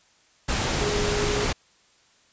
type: tone in noise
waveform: sine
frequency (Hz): 414.7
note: G#4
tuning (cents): -3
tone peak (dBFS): -26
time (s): 0.81-1.45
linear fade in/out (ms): 10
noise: pink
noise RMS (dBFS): -25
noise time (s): 0.48-1.53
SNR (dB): -4
effects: white hiss -60 dBFS RMS until 2.32 s + resampled to 16000 Hz